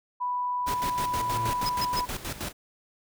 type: tone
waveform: sine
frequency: 987.8 Hz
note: B5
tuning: in tune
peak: -26 dBFS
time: 0.2-2.06 s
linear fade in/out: 20 ms
type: tone with exponential growth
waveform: 45% pulse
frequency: 114.4 Hz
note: A#2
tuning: 32 cents flat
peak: -29 dBFS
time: 0.58-1.5 s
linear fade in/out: 0 ms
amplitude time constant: 200 ms
type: noise with tremolo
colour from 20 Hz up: pink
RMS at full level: -33 dBFS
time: 0.66-2.53 s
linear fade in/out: 20 ms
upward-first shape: square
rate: 6.3 Hz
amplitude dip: 70%
type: tone bursts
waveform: square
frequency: 5080 Hz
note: D#8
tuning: 35 cents sharp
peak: -29 dBFS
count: 3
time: 1.66-1.999 s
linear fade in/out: 2 ms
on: 33 ms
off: 120 ms
effects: none